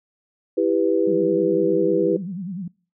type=chord; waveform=sine; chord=E minor; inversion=none; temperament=just; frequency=329.6 / 395.6 / 494.4 Hz; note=E4 / G4 / B4; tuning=0 / +16 / +2 cents; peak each=-21 dBFS; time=0.57-2.17 s; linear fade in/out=10 ms
type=tone with vibrato; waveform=sine; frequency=185 Hz; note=F#3; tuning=in tune; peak=-27 dBFS; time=1.07-2.68 s; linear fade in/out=5 ms; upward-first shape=sine; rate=10 Hz; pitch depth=170 cents each way
effects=noise-tail reverb RT60 0.4 s tail -24 dB re dry